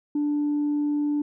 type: tone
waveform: sine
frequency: 293.7 Hz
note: D4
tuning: in tune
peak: -20 dBFS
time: 0.15-1.22 s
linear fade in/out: 5 ms
effects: tanh soft clip ceiling -19 dBFS